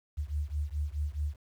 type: beating tone pair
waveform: sine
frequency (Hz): 71.9 / 76.6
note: D2 / D#2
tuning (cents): -36 / -27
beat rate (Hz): 4.7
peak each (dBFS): -33 / -34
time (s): 0.17-1.36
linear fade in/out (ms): 20
effects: 10-bit